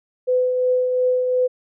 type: tone with tremolo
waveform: sine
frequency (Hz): 504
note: B4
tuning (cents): +35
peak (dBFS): -14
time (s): 0.27-1.48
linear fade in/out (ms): 20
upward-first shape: triangle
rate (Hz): 2.8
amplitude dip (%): 40
effects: none

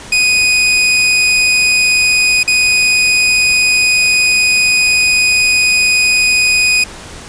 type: tone with dropouts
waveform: sawtooth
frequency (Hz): 2489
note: D#7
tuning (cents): 0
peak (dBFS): -5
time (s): 0.12-6.84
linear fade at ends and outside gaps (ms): 5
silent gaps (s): 2.432-2.476
effects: pink hiss -31 dBFS RMS until 7.28 s + resampled to 22050 Hz

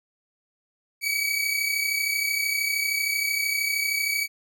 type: tone pair together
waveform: sawtooth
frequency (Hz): 2259 / 2292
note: C#7 / D7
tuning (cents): +32 / -43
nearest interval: unison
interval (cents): 25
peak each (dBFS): -23 / -23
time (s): 1.01-4.28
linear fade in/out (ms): 50
effects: none

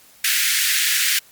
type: high-pass noise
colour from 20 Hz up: pink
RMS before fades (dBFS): -19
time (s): 0.24-1.19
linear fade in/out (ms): 5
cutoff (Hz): 1600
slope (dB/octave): 48
effects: white hiss -50 dBFS RMS until 1.31 s + Opus 48 kbps

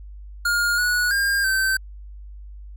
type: tone with pitch steps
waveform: square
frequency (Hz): 1420 / 1465 / 1608 / 1547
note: F6 / F#6 / G6 / G6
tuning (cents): +28 / -18 / +44 / -23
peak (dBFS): -19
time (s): 0.45-1.77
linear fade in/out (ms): 5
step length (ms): 330
effects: added 50 Hz sine -36 dBFS peak until 2.76 s

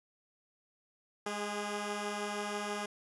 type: tone pair together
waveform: 10% pulse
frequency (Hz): 207.7 / 409.2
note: G#3 / G#4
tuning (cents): 0 / -26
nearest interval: octave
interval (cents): 1174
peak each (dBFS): -29 / -31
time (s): 1.26-2.86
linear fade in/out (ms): 5
effects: resampled to 24000 Hz

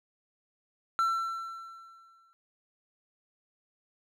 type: tone with exponential decay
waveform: triangle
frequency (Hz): 1345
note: E6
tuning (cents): +34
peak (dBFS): -21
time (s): 0.99-2.33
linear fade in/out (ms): 0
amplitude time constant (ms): 290
effects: none

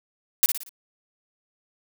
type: noise with echo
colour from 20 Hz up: blue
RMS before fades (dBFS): -17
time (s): 0.43-0.46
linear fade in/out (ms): 0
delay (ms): 58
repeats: 4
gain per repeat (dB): -7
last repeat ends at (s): 0.692
effects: none

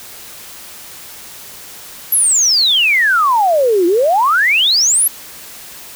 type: exponential two-way sweep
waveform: sine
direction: down then up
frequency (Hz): 11810 to 333.4 to 11810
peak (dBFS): -9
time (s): 2.12-5.08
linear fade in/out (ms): 5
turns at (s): 3.86
effects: white hiss -34 dBFS RMS until 5.95 s

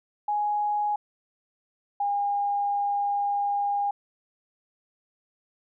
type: tone pair in turn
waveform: sine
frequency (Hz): 832 / 810.7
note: G#5 / G#5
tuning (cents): +3 / -42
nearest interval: unison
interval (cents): 45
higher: first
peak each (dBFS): -23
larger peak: neither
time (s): 0.28-0.96 / 2-3.91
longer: second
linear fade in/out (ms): 5
effects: none

